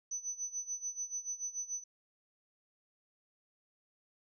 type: tone with tremolo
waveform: sine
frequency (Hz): 6000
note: F#8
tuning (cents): +23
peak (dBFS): -34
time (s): 0.11-1.84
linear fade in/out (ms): 5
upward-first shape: sine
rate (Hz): 6.9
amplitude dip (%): 85
effects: none